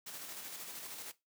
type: noise with tremolo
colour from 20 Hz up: white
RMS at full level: -45 dBFS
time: 0.06-1.12 s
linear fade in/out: 10 ms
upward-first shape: square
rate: 13 Hz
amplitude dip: 30%
effects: noise-tail reverb RT60 0.2 s tail -17 dB re dry + high-pass 150 Hz 12 dB/octave